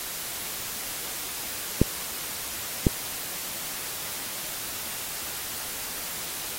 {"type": "clicks", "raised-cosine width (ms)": 3, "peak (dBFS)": -4, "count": 2, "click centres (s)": [1.816, 2.868], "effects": ["white hiss -34 dBFS RMS until 6.58 s", "AAC 48 kbps"]}